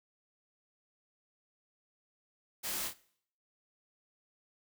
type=noise with echo; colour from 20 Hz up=white; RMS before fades=-38 dBFS; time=2.63-2.89 s; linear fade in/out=20 ms; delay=25 ms; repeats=2; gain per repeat=-5 dB; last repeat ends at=2.94 s; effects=noise-tail reverb RT60 0.6 s tail -20 dB re dry